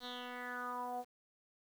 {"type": "tone with low-pass filter sweep", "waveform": "10% pulse", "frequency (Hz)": 246.9, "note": "B3", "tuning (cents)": 0, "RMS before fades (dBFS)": -43, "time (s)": [0, 1.05], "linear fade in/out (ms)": 50, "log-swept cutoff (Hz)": [4300, 640], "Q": 5.2, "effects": ["10-bit"]}